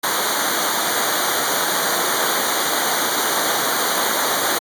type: noise with comb filter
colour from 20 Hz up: pink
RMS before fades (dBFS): -20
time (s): 0.03-4.59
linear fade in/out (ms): 10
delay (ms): 0.38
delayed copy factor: -1
effects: high-pass 200 Hz 12 dB/octave + AAC 64 kbps